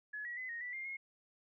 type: tone with pitch steps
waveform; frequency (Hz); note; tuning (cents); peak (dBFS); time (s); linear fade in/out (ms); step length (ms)
sine; 1699 / 1920 / 2025 / 1866 / 1969 / 2112 / 2155; G#6 / B6 / B6 / A#6 / B6 / C7 / C#7; +39 / -49 / +43 / +1 / -6 / +16 / -49; -40; 0.13-0.97; 10; 120
effects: none